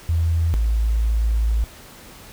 sine tone pair in turn, 82.7 / 55.42 Hz, E2 / A1, +6 / +13 cents, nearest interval perfect fifth, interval 693 cents, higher first, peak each -16 dBFS, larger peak neither, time 0.09-0.54 / 0.54-1.64 s, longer second, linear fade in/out 0 ms, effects pink hiss -43 dBFS RMS until 2.32 s

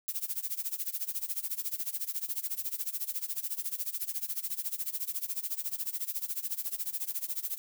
violet noise with tremolo, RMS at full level -32 dBFS, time 0.08-7.58 s, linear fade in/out 0 ms, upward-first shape sine, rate 14 Hz, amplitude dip 90%, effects none

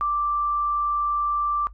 sine tone, 1174.7 Hz, D6, in tune, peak -21 dBFS, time 0.01-1.67 s, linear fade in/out 0 ms, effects noise-tail reverb RT60 0.1 s tail -17 dB re dry + added 50 Hz sine -41 dBFS peak until 1.73 s

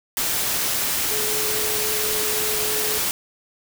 sine tone in noise, 427.7 Hz, A4, 49 cents flat, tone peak -29 dBFS, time 1.11-2.98 s, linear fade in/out 0 ms, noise white, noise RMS -23 dBFS, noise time 0.17-3.11 s, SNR -9 dB, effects none

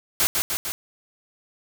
white noise with echo, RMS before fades -20 dBFS, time 0.2-0.27 s, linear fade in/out 0 ms, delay 150 ms, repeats 3, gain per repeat -3 dB, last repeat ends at 0.72 s, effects none

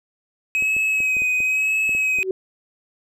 triangle tone with vibrato, 2543 Hz, D#7, 37 cents sharp, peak -16 dBFS, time 0.55-2.23 s, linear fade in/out 0 ms, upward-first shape sine, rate 0.99 Hz, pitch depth 27 cents each way
clicks, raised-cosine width 2 ms, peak -24 dBFS, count 9, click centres 0.624 / 0.766 / 1.004 / 1.168 / 1.22 / 1.404 / 1.893 / 1.95 / 2.187 s
sine tone with exponential growth, 377.3 Hz, F#4, 34 cents sharp, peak -16 dBFS, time 2.13-2.31 s, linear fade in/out 2 ms, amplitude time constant 38 ms
effects none

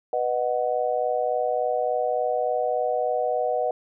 sine chord, B major, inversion none, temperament just, 493.9 / 617.4 / 740.8 Hz, B4 / D#5 / F#5, 0 / -14 / +2 cents, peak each -26 dBFS, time 0.13-3.71 s, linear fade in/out 2 ms, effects none

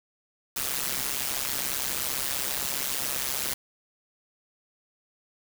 white noise with amplitude modulation, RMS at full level -26 dBFS, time 0.56-3.54 s, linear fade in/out 5 ms, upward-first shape sine, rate 135 Hz, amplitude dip 90%, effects none

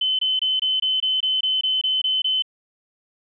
sine tone bursts, 3048 Hz, G7, 49 cents flat, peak -18 dBFS, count 12, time 0.01-2.423 s, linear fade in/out 5 ms, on 180 ms, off 23 ms, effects none

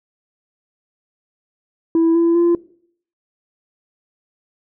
sine tone with pitch steps, 329.6 / 336.3 / 343.2 Hz, E4 / E4 / F4, 0 / +35 / -30 cents, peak -9 dBFS, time 1.95-2.55 s, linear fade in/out 2 ms, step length 200 ms, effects noise-tail reverb RT60 0.6 s tail -21 dB re dry + tanh soft clip ceiling -10 dBFS

